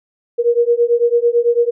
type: beating tone pair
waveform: sine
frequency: 469.8 / 478.8 Hz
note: A#4 / A#4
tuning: +13 / +46 cents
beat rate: 9 Hz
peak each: -14 / -14 dBFS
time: 0.38-1.71 s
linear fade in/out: 20 ms
effects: none